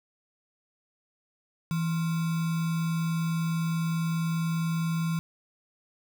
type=tone with sample-and-hold; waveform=sine; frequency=164.81 Hz; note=E3; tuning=in tune; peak=-25 dBFS; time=1.71-5.19 s; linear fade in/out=0 ms; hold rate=1225 Hz; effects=none